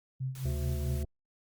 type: tone with tremolo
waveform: sine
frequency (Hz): 131.1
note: C3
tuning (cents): +4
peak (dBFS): -30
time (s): 0.2-1.04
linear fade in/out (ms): 10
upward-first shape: sine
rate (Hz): 4.6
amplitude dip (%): 75
type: noise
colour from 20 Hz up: white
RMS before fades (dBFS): -50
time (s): 0.35-1.03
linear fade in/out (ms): 2
type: harmonic tone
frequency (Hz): 73.42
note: D2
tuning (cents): 0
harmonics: 1 / 3 / 5 / 7 / 9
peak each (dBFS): -31 / -44 / -44 / -51 / -50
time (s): 0.45-1.05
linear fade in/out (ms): 5
effects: Opus 48 kbps